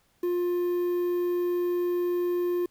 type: tone with quantisation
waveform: triangle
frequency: 353 Hz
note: F4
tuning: 19 cents sharp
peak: -22 dBFS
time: 0.23-2.66 s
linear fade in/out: 5 ms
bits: 8
effects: pink hiss -67 dBFS RMS until 2.7 s